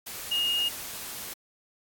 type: tone in noise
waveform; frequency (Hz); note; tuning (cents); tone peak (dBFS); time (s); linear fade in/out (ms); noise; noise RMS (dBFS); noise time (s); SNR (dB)
sine; 2852; F7; +36; -24; 0.31-0.69; 10; white; -38; 0.06-1.34; +11
effects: AAC 64 kbps